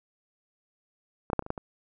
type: clicks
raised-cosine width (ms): 1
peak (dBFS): -18 / -10 / -10 / -30 / -26 / -14 / -22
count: 7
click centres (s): 1.301 / 1.332 / 1.393 / 1.424 / 1.464 / 1.504 / 1.578
effects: none